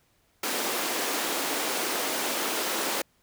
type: high-pass noise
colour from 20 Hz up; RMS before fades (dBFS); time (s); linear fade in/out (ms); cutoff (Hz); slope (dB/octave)
pink; -29; 0.43-3.02; 5; 280; 24
effects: pink hiss -67 dBFS RMS until 3.22 s